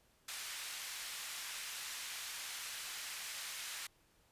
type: band-pass noise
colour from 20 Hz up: pink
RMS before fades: -45 dBFS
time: 0.28-3.87 s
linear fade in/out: 5 ms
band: 1800 to 13000 Hz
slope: 12 dB/octave
effects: pink hiss -71 dBFS RMS until 4.31 s + resampled to 32000 Hz